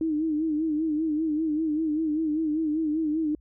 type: tone with vibrato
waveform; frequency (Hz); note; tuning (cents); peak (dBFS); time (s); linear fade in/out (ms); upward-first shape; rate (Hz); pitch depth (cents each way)
sine; 311.1; D#4; 0; -23; 0.01-3.35; 2; sine; 5.1; 77
effects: added 60 Hz sine -53 dBFS peak until 3.4 s